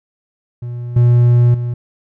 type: tone with level steps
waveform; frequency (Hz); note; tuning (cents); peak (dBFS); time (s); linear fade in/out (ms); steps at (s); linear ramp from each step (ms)
triangle; 120.7; B2; -39; -20 / -5 / -15; 0.62-1.74; 5; 0.96 / 1.54; 5
effects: none